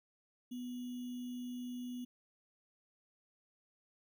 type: tone with sample-and-hold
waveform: sine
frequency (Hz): 246.9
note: B3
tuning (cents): 0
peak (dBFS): -40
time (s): 0.51-2.05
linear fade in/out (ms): 10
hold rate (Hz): 3150
effects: none